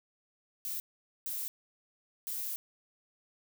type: noise bursts at uneven times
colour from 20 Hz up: violet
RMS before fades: -37 dBFS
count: 3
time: 0.65-0.8 / 1.26-1.48 / 2.27-2.56 s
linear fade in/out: 0 ms
effects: none